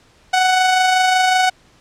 sawtooth tone with amplitude modulation, 743 Hz, F#5, 7 cents sharp, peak -7 dBFS, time 0.33-1.5 s, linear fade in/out 10 ms, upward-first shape sine, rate 25.4 Hz, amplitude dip 30%, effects pink hiss -52 dBFS RMS until 1.8 s + low-pass 7000 Hz 12 dB/octave

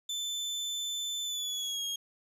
30% pulse tone with pitch glide, 3525 to 3270 Hz, A7 to G#7, +2 to -28 cents, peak -30 dBFS, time 0.09-1.96 s, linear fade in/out 5 ms, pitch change -130 cents, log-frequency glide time 1.24-1.85 s, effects resampled to 32000 Hz

